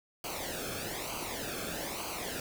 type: noise with flanger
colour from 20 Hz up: pink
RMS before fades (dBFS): -38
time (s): 0.24-2.4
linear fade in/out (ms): 2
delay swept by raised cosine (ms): 0.55 to 1.05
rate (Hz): 1.1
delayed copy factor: -0.7
effects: none

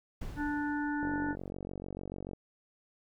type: noise with exponential decay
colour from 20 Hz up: brown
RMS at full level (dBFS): -37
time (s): 0.21-1.5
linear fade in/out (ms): 5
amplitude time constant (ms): 280
type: harmonic tone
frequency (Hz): 293.7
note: D4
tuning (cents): 0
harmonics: 1 / 3 / 5 / 6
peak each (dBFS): -32 / -39 / -39 / -45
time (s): 0.36-1.36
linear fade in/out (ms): 50
type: click train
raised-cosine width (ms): 2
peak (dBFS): -27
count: 62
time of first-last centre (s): 1.03-2.333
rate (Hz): 46.8
effects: none

